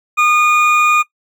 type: tone pair together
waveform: triangle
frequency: 1222 / 2444 Hz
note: D#6 / D#7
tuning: -32 / -32 cents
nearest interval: octave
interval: 1200 cents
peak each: -10 dBFS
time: 0.17-1.03 s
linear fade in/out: 20 ms
effects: noise-tail reverb RT60 0.1 s tail -17 dB re dry